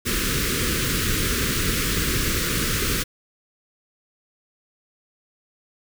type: band-stop noise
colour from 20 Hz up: pink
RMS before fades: -23 dBFS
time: 0.05-3.04 s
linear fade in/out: 20 ms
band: 490 to 1200 Hz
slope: 48 dB/octave
effects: none